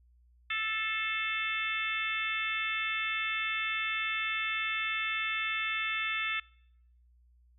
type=harmonic tone with a mistuned harmonic; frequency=440 Hz; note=A4; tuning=in tune; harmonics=3 / 4 / 5 / 6 / 7 / 8; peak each=-38 / -37 / -35 / -35 / -45 / -39 dBFS; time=0.5-6.4 s; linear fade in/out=5 ms; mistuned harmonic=5; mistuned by=-29 cents; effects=noise-tail reverb RT60 0.8 s tail -26 dB re dry + added 60 Hz sine -60 dBFS peak until 7.58 s